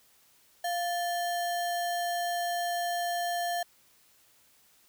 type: tone with sample-and-hold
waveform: sine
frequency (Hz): 697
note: F5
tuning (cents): -4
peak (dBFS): -28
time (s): 0.64-3.63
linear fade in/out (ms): 5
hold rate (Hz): 2450
effects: white hiss -63 dBFS RMS until 4.88 s